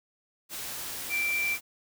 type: tone in noise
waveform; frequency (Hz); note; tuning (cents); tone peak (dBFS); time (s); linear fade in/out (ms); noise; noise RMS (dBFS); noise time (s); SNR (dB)
sine; 2349; D7; 0; -26; 1.09-1.58; 50; white; -37; 0.49-1.61; +8
effects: none